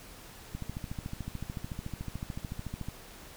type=click train; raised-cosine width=5 ms; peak=-24 dBFS; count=33; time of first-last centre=0.55-2.886 s; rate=13.7 Hz; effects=pink hiss -50 dBFS RMS until 3.36 s